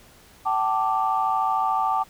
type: chord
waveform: sine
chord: G suspended second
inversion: none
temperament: equal with one note detuned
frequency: 766.5 / 880 / 1174.7 Hz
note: G5 / A5 / D6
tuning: -39 / 0 / 0 cents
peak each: -24 dBFS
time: 0.45-2.04 s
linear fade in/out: 20 ms
effects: tanh soft clip ceiling -10 dBFS + pink hiss -52 dBFS RMS until 2.09 s